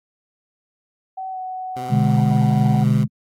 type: tone with pitch glide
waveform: sine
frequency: 758 to 745 Hz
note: F#5 to F#5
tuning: +42 to +12 cents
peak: -26 dBFS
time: 1.17-2.84 s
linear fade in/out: 10 ms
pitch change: -30 cents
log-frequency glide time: 1.31-1.38 s
type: tone with vibrato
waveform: 15% pulse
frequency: 127.6 Hz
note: C3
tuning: 43 cents flat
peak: -24 dBFS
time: 1.76-3.04 s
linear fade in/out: 5 ms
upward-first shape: square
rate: 17 Hz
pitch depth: 29 cents each way
type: chord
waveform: sine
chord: G# diminished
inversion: first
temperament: equal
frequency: 123.47 / 146.83 / 207.7 Hz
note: B2 / D3 / G#3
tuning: 0 / 0 / 0 cents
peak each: -18 dBFS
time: 1.89-3.08 s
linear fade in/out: 50 ms
effects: AAC 48 kbps